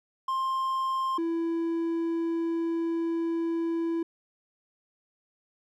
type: tone pair in turn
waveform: triangle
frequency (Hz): 1056 / 332.6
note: C6 / E4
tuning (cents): +16 / +16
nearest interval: octave + minor sixth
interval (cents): 2000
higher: first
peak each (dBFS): -24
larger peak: neither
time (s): 0.28-1.18 / 1.18-4.03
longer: second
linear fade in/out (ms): 5
effects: none